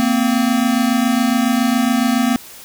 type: tone pair together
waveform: square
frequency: 230 / 257.2 Hz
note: A#3 / C4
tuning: -23 / -30 cents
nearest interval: major second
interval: 193 cents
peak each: -17 dBFS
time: 0-2.36 s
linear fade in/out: 0 ms
effects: white hiss -38 dBFS RMS until 2.64 s